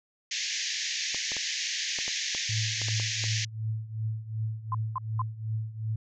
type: band-pass noise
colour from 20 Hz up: white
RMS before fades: -32 dBFS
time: 0.31-3.45 s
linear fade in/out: 5 ms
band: 1700 to 6800 Hz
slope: 96 dB/octave
type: clicks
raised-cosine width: 1 ms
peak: -27 dBFS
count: 10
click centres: 1.146 / 1.319 / 1.367 / 1.988 / 2.08 / 2.349 / 2.817 / 2.885 / 2.999 / 3.24 s
type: tone with tremolo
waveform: sine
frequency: 110 Hz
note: A2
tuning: in tune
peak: -26 dBFS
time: 2.49-5.96 s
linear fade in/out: 5 ms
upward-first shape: triangle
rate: 2.7 Hz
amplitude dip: 85%
type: tone bursts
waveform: sine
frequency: 1032 Hz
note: C6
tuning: 24 cents flat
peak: -27 dBFS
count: 3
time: 4.72-5.218 s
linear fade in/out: 2 ms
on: 26 ms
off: 210 ms
effects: none